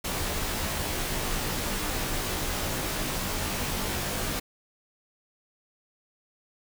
pink noise with comb filter, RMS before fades -30 dBFS, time 0.04-4.4 s, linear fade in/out 10 ms, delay 18 ms, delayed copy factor -1, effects none

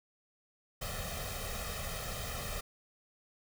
pink noise with comb filter, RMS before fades -39 dBFS, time 0.81-2.61 s, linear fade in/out 10 ms, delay 1.6 ms, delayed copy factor +0.95, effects none

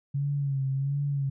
sine tone with vibrato, 138.59 Hz, C#3, in tune, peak -25 dBFS, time 0.14-1.3 s, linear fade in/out 10 ms, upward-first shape sine, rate 1.4 Hz, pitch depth 56 cents each way, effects none

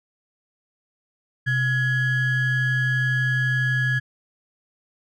triangle ring-modulated tone, 777 Hz, G5, 16 cents flat, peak -14 dBFS, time 1.46-4 s, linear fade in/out 20 ms, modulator 906 Hz, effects none

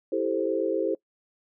sine chord, A minor seventh, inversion second, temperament equal, 329.6 / 392 / 440 / 523.3 Hz, E4 / G4 / A4 / C5, 0 / 0 / 0 / 0 cents, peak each -29 dBFS, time 0.12-0.95 s, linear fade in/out 5 ms, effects noise-tail reverb RT60 0.1 s tail -22 dB re dry

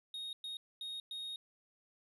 triangle tone bursts at uneven times, 3729 Hz, A#7, in tune, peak -39 dBFS, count 4, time 0.14-0.33 / 0.44-0.57 / 0.81-1 / 1.11-1.36 s, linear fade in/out 2 ms, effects resampled to 32000 Hz

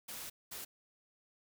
white noise bursts at uneven times, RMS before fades -45 dBFS, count 2, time 0.08-0.3 / 0.51-0.65 s, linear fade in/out 10 ms, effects none

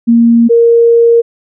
sine tone pair in turn, 233.1 / 466.2 Hz, A#3 / A#4, 0 / 0 cents, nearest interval octave, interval 1200 cents, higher second, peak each -3 dBFS, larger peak neither, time 0.07-0.49 / 0.49-1.22 s, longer second, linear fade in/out 20 ms, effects none

